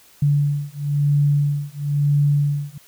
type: beating tone pair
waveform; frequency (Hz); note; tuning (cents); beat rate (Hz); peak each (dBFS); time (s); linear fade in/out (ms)
sine; 144 / 145; D3 / D3; -34 / -22; 1; -19; 0.22-2.78; 5
effects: white hiss -51 dBFS RMS until 2.87 s